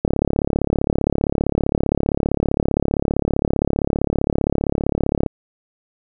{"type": "click train", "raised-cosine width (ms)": 2, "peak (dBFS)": -4, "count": 185, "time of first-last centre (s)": [0.05, 5.262], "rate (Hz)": 35.3, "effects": []}